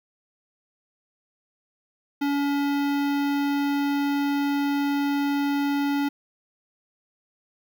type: tone with notch filter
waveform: square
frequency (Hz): 283.9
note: C#4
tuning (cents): +41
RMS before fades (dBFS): -24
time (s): 2.21-6.09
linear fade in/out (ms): 10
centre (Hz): 8400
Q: 0.53
effects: 10-bit